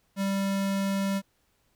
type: tone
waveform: square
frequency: 196 Hz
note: G3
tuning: in tune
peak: -26 dBFS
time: 0.16-1.22 s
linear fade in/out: 50 ms
effects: pink hiss -70 dBFS RMS until 1.75 s